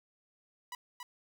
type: tone with echo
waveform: sawtooth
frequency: 982 Hz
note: B5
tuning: 10 cents flat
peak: -36 dBFS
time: 0.72-0.75 s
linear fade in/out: 2 ms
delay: 280 ms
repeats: 1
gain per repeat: -3 dB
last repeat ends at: 1.03 s
effects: none